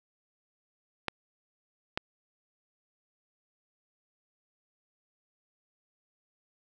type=clicks; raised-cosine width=0.3 ms; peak=-13 dBFS; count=2; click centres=1.083 / 1.975 s; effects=none